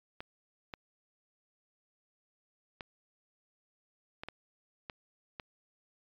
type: clicks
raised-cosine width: 0.3 ms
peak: -24 dBFS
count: 7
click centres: 0.205 / 0.738 / 2.808 / 4.235 / 4.286 / 4.898 / 5.398 s
effects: low-pass 5000 Hz 12 dB/octave + MP3 96 kbps